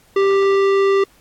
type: tone with tanh clipping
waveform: sine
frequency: 392.9 Hz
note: G4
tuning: 4 cents sharp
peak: -14 dBFS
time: 0.16-1.04 s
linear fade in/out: 5 ms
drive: 16 dB
effects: pink hiss -53 dBFS RMS until 1.2 s + AAC 64 kbps